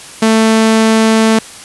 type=tone; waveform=sawtooth; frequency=221.8 Hz; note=A3; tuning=14 cents sharp; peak=-3 dBFS; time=0.22-1.39 s; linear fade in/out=5 ms; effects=white hiss -32 dBFS RMS until 1.64 s + resampled to 24000 Hz